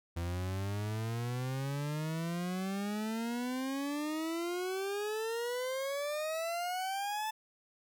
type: exponential sweep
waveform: 40% pulse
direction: up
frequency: 84 to 880 Hz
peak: -33 dBFS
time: 0.16-7.31 s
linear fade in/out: 10 ms
effects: none